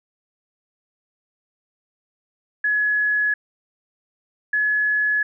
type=tone pair in turn; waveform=sine; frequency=1692 / 1699.4 Hz; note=G#6 / G#6; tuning=+32 / +39 cents; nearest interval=unison; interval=7 cents; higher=second; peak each=-17 dBFS; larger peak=neither; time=2.64-3.34 / 4.53-5.23 s; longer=neither; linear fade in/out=5 ms; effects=none